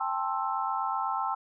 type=chord; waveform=sine; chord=A minor seventh; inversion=third; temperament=just; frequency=792 / 880 / 1056 / 1320 Hz; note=G5 / A5 / C6 / E6; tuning=+18 / 0 / +16 / +2 cents; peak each=-33 dBFS; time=0-1.35 s; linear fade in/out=10 ms; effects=none